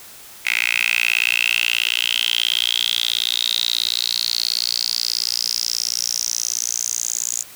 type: tone with high-pass filter sweep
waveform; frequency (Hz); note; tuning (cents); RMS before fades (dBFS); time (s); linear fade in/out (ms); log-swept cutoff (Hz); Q
10% pulse; 58.5; A#1; +7; -21; 0.45-7.43; 10; 2300 to 6900; 8
effects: white hiss -41 dBFS RMS until 7.55 s